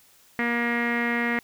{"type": "tone with low-pass filter", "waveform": "sawtooth", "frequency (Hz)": 237.1, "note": "A#3", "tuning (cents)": 30, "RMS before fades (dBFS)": -25, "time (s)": [0.39, 1.39], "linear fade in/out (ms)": 0, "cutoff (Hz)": 2000, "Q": 9.7, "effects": ["white hiss -57 dBFS RMS until 1.43 s"]}